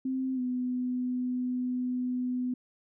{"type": "tone with pitch glide", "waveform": "sine", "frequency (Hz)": [261.6, 250.4], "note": ["C4", "B3"], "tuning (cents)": [0, 24], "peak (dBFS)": -28, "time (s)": [0.05, 2.54], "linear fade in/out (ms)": 5, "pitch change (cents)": -76, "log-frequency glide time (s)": [0.35, 0.4], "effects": []}